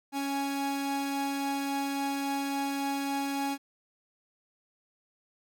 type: tone pair together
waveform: 45% pulse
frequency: 278.1 / 830.7 Hz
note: C#4 / G#5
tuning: +6 / 0 cents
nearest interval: octave + perfect fifth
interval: 1894 cents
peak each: -31 / -34 dBFS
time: 0.12-3.58 s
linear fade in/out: 50 ms
effects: none